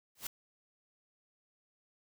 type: noise with exponential growth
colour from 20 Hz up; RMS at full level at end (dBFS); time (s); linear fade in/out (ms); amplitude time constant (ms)
white; -34; 0.15-0.27; 5; 25
effects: none